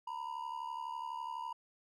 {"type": "ring-modulated tone", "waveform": "triangle", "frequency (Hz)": 955, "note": "A#5", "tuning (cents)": 42, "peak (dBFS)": -34, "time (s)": [0.07, 1.53], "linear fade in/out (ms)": 5, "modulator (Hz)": 36, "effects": []}